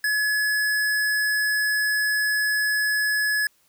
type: tone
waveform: square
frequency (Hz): 1700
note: G#6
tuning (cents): +40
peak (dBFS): -21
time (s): 0.04-3.47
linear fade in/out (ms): 2
effects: white hiss -63 dBFS RMS until 3.68 s